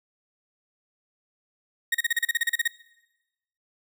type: tone bursts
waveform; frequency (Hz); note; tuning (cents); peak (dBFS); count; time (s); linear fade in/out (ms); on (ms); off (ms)
35% pulse; 1869; A#6; +4; -19; 13; 1.92-2.678; 5; 26; 35
effects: noise-tail reverb RT60 1.0 s tail -20 dB re dry